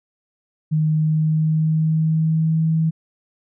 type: tone with pitch glide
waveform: sine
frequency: 155.4 to 160.6 Hz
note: D#3 to E3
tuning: -2 to -45 cents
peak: -15 dBFS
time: 0.71-2.91 s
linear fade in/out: 20 ms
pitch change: +57 cents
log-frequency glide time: 0.93-2.67 s
effects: none